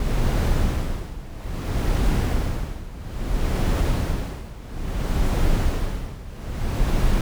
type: noise with tremolo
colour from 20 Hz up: brown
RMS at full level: -19 dBFS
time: 0-7.21 s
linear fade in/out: 2 ms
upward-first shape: sine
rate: 0.6 Hz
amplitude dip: 85%
effects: none